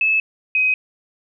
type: tone pair in turn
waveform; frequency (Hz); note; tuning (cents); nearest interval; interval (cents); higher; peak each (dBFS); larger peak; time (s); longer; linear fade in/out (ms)
sine; 2603 / 2522; E7 / D#7; -22 / +23; minor second; 55; first; -14; neither; 0.01-0.2 / 0.55-0.74; neither; 2
effects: none